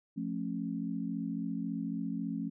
sine chord, F augmented, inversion none, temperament just, 174.61 / 218.3 / 272.8 Hz, F3 / A3 / C#4, 0 / -13 / -28 cents, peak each -38 / -37 / -37 dBFS, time 0.16-2.5 s, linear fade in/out 20 ms, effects none

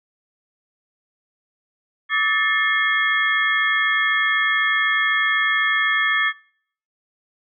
sine tone cluster, 1150 / 1282 / 1766 / 2146 / 3299 Hz, D6 / E6 / A6 / C7 / G#7, -37 / -49 / +6 / +43 / -12 cents, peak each -27 / -27 / -19 / -23 / -28 dBFS, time 2.09-6.33 s, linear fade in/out 50 ms, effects noise-tail reverb RT60 0.6 s tail -24 dB re dry

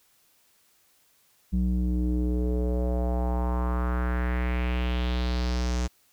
square tone with low-pass filter sweep, 61.3 Hz, B1, 12 cents flat, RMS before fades -26 dBFS, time 1.52-5.88 s, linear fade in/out 20 ms, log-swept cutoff 190 to 6800 Hz, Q 2.9, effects white hiss -64 dBFS RMS until 6.12 s

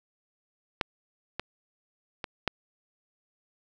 clicks, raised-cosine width 0.3 ms, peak -9 / -15 / -17 / -9 dBFS, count 4, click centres 0.812 / 1.396 / 2.242 / 2.477 s, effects none

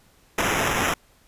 blue noise with sample-and-hold, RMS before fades -23 dBFS, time 0.38-0.94 s, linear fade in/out 5 ms, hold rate 4410 Hz, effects pink hiss -58 dBFS RMS until 1.27 s + resampled to 32000 Hz

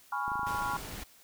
sine chord, C# dominant seventh, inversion second, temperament equal, 830.6 / 987.8 / 1108.7 / 1396.9 Hz, G#5 / B5 / C#6 / E#6, 0 / 0 / 0 / 0 cents, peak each -36 dBFS, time 0.12-0.77 s, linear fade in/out 5 ms
click train, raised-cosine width 3 ms, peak -32 dBFS, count 13, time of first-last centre 0.28-0.736 s, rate 26.3 Hz
pink noise, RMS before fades -42 dBFS, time 0.46-1.04 s, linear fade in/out 10 ms
effects white hiss -59 dBFS RMS until 1.23 s

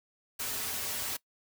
white noise with comb filter, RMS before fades -35 dBFS, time 0.39-1.17 s, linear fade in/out 10 ms, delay 5.8 ms, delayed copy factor -0.8, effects noise-tail reverb RT60 0.1 s tail -21 dB re dry

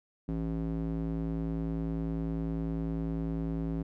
square tone with band-pass filter, 55 Hz, A1, in tune, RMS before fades -33 dBFS, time 0.28-3.83 s, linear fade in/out 10 ms, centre 230 Hz, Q 1.9, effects none

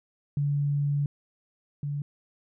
sine tone pair in turn, 143.6 / 144.19 Hz, D3 / D3, -39 / -31 cents, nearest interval unison, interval 8 cents, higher second, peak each -23 / -28 dBFS, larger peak first, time 0.37-1.06 / 1.83-2.02 s, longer first, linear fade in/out 2 ms, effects none

